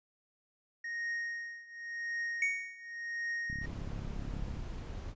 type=tone with tremolo; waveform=triangle; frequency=1864.7 Hz; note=A#6; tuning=in tune; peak=-31 dBFS; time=0.84-3.66 s; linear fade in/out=5 ms; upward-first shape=triangle; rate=0.91 Hz; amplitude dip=90%
type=tone with exponential decay; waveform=triangle; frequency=2232 Hz; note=C#7; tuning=11 cents sharp; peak=-24 dBFS; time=2.42-2.93 s; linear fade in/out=2 ms; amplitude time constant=110 ms
type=click train; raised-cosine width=5 ms; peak=-30 dBFS; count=38; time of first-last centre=3.5-4.569 s; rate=34.6 Hz
type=noise; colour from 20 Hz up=brown; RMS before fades=-41 dBFS; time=3.6-5.15 s; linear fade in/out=50 ms
effects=resampled to 16000 Hz